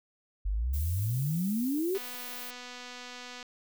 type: exponential sweep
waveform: sine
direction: up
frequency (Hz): 45.55 to 403.2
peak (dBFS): -27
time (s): 0.45-1.98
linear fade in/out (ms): 10
type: noise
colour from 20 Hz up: violet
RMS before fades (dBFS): -42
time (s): 0.73-2.51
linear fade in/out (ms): 10
type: click train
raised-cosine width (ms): 0.2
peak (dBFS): -27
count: 366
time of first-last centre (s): 1.95-3.428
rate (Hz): 247
effects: none